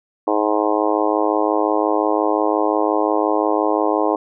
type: harmonic tone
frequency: 105.7 Hz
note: G#2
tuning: 31 cents sharp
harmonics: 3 / 4 / 5 / 6 / 7 / 8 / 9 / 10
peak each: -21 / -22 / -23 / -24 / -24 / -25 / -26 / -26 dBFS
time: 0.27-4.16 s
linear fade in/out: 5 ms
effects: none